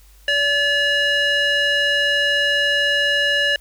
square tone with band-pass filter, 574 Hz, D5, 40 cents flat, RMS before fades -18 dBFS, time 0.28-3.56 s, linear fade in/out 2 ms, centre 2300 Hz, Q 7.5, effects added 50 Hz sine -46 dBFS peak until 3.6 s + white hiss -54 dBFS RMS until 3.6 s

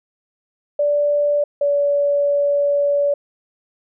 sine tone pair in turn, 583 / 572.7 Hz, D5 / D5, -13 / -44 cents, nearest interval unison, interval 31 cents, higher first, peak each -14 dBFS, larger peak neither, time 0.79-1.44 / 1.61-3.14 s, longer second, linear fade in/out 5 ms, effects none

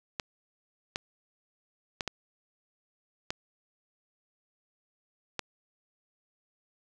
clicks, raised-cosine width 0.2 ms, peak -14 dBFS, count 6, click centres 0.198 / 0.959 / 2.008 / 2.077 / 3.305 / 5.393 s, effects none

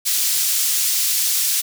pink high-pass noise, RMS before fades -19 dBFS, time 0.05-1.62 s, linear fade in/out 20 ms, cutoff 5100 Hz, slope 12 dB/octave, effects none

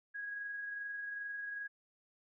sine tone with amplitude modulation, 1652 Hz, G#6, 10 cents flat, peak -38 dBFS, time 0.14-1.68 s, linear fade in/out 20 ms, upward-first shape sine, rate 22.5 Hz, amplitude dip 30%, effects none

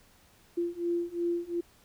sine beating tone pair, 343 / 345.8 Hz, F4 / F4, -31 / -17 cents, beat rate 2.8 Hz, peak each -32 / -31 dBFS, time 0.57-1.61 s, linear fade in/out 10 ms, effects pink hiss -61 dBFS RMS until 1.84 s

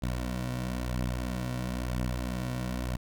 15% pulse beating tone pair, 61.74 / 62.74 Hz, B1 / B1, 0 / +28 cents, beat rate 1 Hz, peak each -25 / -31 dBFS, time 0.02-2.97 s, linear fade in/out 10 ms, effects none

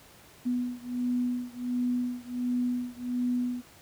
sine beating tone pair, 245.9 / 247.3 Hz, B3 / B3, -7 / +3 cents, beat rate 1.4 Hz, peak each -30 / -31 dBFS, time 0.45-3.62 s, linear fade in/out 20 ms, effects pink hiss -54 dBFS RMS until 3.81 s + high-pass 60 Hz 12 dB/octave

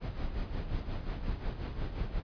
brown noise with tremolo, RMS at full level -33 dBFS, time 0-2.23 s, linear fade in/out 50 ms, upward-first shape sine, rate 5.6 Hz, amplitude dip 60%, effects resampled to 11025 Hz

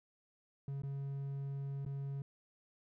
triangle tone with dropouts, 138.6 Hz, C#3, in tune, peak -36 dBFS, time 0.68-2.22 s, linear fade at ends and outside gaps 2 ms, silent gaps 0.82-0.834 / 1.851-1.862 s, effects none

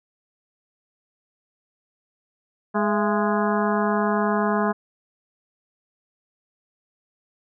harmonic tone with a mistuned harmonic, 207.7 Hz, G#3, in tune, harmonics 1 / 2 / 3 / 4 / 5 / 6 / 7 / 8, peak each -23 / -26 / -27 / -29 / -27 / -31 / -33 / -34 dBFS, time 2.74-4.73 s, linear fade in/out 20 ms, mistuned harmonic 3, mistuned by +110 cents, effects none

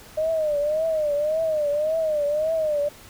sine tone with vibrato, 613 Hz, D#5, 26 cents flat, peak -20 dBFS, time 0.17-2.89 s, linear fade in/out 10 ms, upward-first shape triangle, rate 1.8 Hz, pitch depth 120 cents each way, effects pink hiss -46 dBFS RMS until 3.09 s

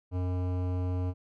sine tone with hard clipping, 90.7 Hz, F#2, 34 cents flat, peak -30 dBFS, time 0.11-1.14 s, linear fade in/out 50 ms, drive 16 dB, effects none

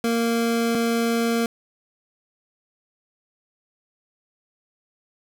25% pulse tone pair in turn, 231.7 / 231.7 Hz, A#3 / A#3, -10 / -10 cents, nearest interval unison, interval 0 cents, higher neither, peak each -16 dBFS, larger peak neither, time 0.04-0.75 / 0.75-1.46 s, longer neither, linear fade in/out 2 ms, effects none

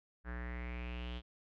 square tone with low-pass filter sweep, 60.5 Hz, B1, 35 cents flat, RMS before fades -42 dBFS, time 0.24-1.22 s, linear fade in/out 50 ms, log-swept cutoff 1600 to 3300 Hz, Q 5.6, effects none

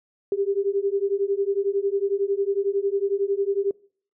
sine beating tone pair, 392 / 403 Hz, G4 / G4, 0 / +48 cents, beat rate 11 Hz, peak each -24 dBFS, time 0.32-3.71 s, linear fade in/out 2 ms, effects noise-tail reverb RT60 0.5 s tail -23 dB re dry

